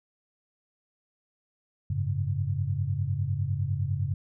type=chord; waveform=sine; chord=F# suspended second; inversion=none; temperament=equal with one note detuned; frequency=93.95 / 103.83 / 138.59 Hz; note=F#2 / G#2 / C#3; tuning=+27 / 0 / 0 cents; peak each=-30 dBFS; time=1.9-4.14 s; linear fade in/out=5 ms; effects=none